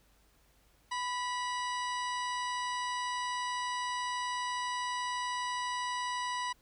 harmonic tone with a mistuned harmonic, 976 Hz, B5, 21 cents flat, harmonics 1 / 2 / 3 / 4 / 5 / 6 / 8 / 9, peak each -34 / -40 / -44 / -46 / -48 / -50 / -52 / -53 dBFS, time 0.91-6.53 s, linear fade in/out 10 ms, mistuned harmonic 1, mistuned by +30 cents, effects added 50 Hz sine -68 dBFS peak until 6.61 s + pink hiss -68 dBFS RMS until 6.61 s

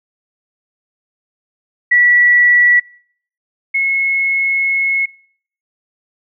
sine tone pair in turn, 1947 / 2179 Hz, B6 / C#7, -25 / -30 cents, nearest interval major second, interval 195 cents, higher second, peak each -7 / -12 dBFS, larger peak first, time 1.91-2.8 / 3.74-5.06 s, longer second, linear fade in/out 10 ms, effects noise-tail reverb RT60 0.6 s tail -25 dB re dry

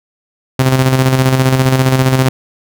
sawtooth tone with tremolo, 130.81 Hz, C3, in tune, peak -3 dBFS, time 0.59-2.29 s, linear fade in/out 5 ms, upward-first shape square, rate 15 Hz, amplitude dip 45%, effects none

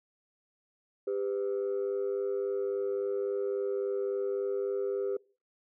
sine tone pair together, 398.4 / 502 Hz, G4 / B4, +28 / +28 cents, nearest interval major third, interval 400 cents, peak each -29 / -33 dBFS, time 1.07-5.17 s, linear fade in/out 5 ms, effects noise-tail reverb RT60 0.4 s tail -25 dB re dry + tanh soft clip ceiling -25 dBFS

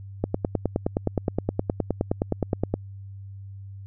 click train, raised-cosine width 2 ms, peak -9 dBFS, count 25, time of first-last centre 0.24-2.74 s, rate 9.6 Hz, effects added 98 Hz sine -37 dBFS peak until 3.86 s

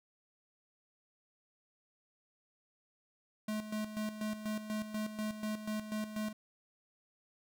square tone with tremolo, 214.3 Hz, A3, 45 cents flat, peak -35 dBFS, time 3.48-6.33 s, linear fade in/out 5 ms, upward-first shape square, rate 4.1 Hz, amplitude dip 65%, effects none

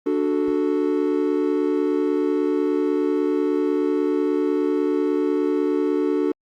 triangle chord, D major, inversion none, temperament equal, 293.7 / 370 / 440 Hz, D4 / F#4 / A4, 0 / 0 / 0 cents, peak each -20 / -21 / -22 dBFS, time 0.06-6.32 s, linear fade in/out 5 ms, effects Opus 32 kbps

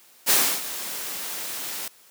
white noise with ADSR envelope, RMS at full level -17 dBFS, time 0.26-1.88 s, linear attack 41 ms, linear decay 300 ms, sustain -15 dB, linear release 3 ms, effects white hiss -54 dBFS RMS until 2.1 s + high-pass 200 Hz 12 dB/octave

